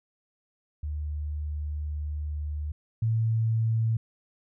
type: tone pair in turn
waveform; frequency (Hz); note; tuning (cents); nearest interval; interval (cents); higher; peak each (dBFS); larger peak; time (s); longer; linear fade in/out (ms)
sine; 74.8 / 112.56; D2 / A2; +32 / +40; perfect fifth; 708; second; -29 / -22; second; 0.83-2.72 / 3.02-3.97; first; 5
effects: none